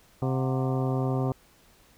harmonic tone with a mistuned harmonic, 131.1 Hz, C3, 4 cents sharp, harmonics 1 / 2 / 3 / 4 / 5 / 6 / 7 / 8 / 9, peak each -26 / -31 / -33 / -36 / -40 / -37 / -43 / -43 / -44 dBFS, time 0.22-1.32 s, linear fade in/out 2 ms, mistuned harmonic 6, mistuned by -110 cents, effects pink hiss -59 dBFS RMS until 1.97 s

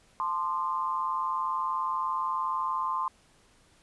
sine tone with amplitude modulation, 1043 Hz, C6, 6 cents flat, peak -23 dBFS, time 0.2-3.08 s, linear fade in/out 0 ms, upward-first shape sine, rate 160 Hz, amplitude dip 90%, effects pink hiss -62 dBFS RMS until 3.82 s + resampled to 24000 Hz

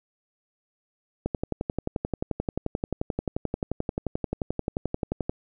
click train, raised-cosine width 2 ms, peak -13 dBFS, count 47, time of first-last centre 1.26-5.295 s, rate 11.4 Hz, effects none

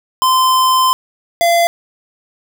square tone pair in turn, 1033 / 683.7 Hz, C6 / F5, -22 / -37 cents, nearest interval perfect fifth, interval 715 cents, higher first, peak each -10 dBFS, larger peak neither, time 0.22-0.93 / 1.41-1.67 s, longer first, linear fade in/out 0 ms, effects none

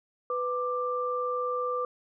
sine tone pair together, 497 / 1182 Hz, B4 / D6, +11 / +11 cents, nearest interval octave + minor third, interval 1500 cents, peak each -30 / -30 dBFS, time 0.3-1.85 s, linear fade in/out 2 ms, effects none

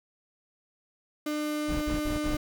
35% pulse tone, 300.6 Hz, D4, 40 cents sharp, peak -27 dBFS, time 1.26-2.37 s, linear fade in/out 5 ms
brown noise bursts, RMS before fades -32 dBFS, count 4, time 1.68-2.369 s, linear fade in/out 20 ms, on 140 ms, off 43 ms
effects none

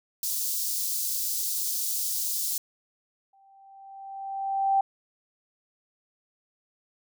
white high-pass noise, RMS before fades -29 dBFS, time 0.23-2.58 s, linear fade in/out 2 ms, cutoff 4600 Hz, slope 24 dB/octave
sine tone with exponential growth, 782 Hz, G5, 4 cents flat, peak -18 dBFS, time 3.33-4.81 s, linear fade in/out 5 ms, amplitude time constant 320 ms
effects none

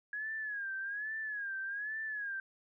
sine tone with vibrato, 1661.2 Hz, G#6, in tune, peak -36 dBFS, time 0.13-2.4 s, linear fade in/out 2 ms, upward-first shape sine, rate 1.2 Hz, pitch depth 110 cents each way, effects none

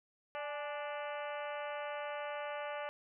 harmonic tone with a mistuned harmonic, 293.7 Hz, D4, in tune, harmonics 2 / 3 / 4 / 5 / 6 / 7 / 8 / 9 / 10, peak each -41 / -45 / -47 / -49 / -51 / -52 / -53 / -54 / -55 dBFS, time 0.35-2.89 s, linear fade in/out 0 ms, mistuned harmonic 3, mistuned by -53 cents, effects none

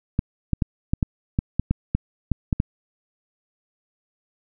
clicks, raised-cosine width 5 ms, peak -7 dBFS, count 12, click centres 0.191 / 0.533 / 0.622 / 0.935 / 1.028 / 1.389 / 1.596 / 1.71 / 1.95 / 2.317 / 2.528 / 2.601 s, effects none

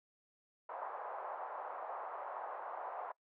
pink band-pass noise, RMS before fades -44 dBFS, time 0.69-3.12 s, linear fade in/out 5 ms, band 630 to 1100 Hz, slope 24 dB/octave, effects noise-tail reverb RT60 0.1 s tail -22 dB re dry + high-pass 400 Hz 12 dB/octave

